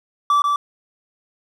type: tone with echo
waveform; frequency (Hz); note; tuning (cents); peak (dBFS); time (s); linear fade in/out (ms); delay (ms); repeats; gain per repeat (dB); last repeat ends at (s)
triangle; 1160; D6; -22; -11; 0.3-0.42; 2; 140; 1; -3; 0.56
effects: none